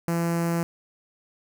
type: tone with notch filter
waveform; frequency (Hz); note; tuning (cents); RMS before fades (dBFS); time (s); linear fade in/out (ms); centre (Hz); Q
sawtooth; 168.9; E3; +42; -25; 0.08-0.63; 0; 3500; 0.91
effects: none